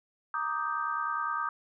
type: chord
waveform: sine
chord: Eb major seventh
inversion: second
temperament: equal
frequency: 932.3 / 1174.7 / 1244.5 / 1568 Hz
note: Bb5 / D6 / Eb6 / G6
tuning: 0 / 0 / 0 / 0 cents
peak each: -38 / -35 / -32 / -36 dBFS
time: 0.34-1.49 s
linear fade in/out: 2 ms
effects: none